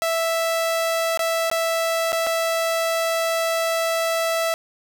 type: tone with dropouts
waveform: sawtooth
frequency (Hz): 659.3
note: E5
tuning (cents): 0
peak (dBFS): -16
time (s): 0.02-4.54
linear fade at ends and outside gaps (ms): 0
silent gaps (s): 1.174-1.193 / 1.5-1.514 / 2.121-2.129 / 2.266-2.27
effects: 8-bit